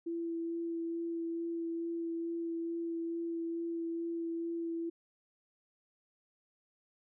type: tone with vibrato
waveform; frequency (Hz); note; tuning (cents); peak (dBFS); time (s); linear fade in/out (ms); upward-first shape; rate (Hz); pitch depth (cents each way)
sine; 334.5; E4; +25; -34; 0.06-4.9; 10; sine; 2.3; 11
effects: none